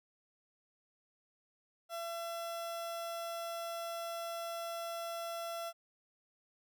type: tone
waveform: 30% pulse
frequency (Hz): 675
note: E5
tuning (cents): +41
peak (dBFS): -36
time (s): 1.89-5.73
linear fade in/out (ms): 50
effects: none